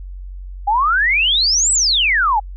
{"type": "exponential two-way sweep", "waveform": "sine", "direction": "up then down", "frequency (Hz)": [788, 8160, 788], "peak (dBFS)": -12, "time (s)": [0.67, 2.4], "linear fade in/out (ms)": 10, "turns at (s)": 1.72, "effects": ["added 46 Hz sine -28 dBFS peak until 2.56 s"]}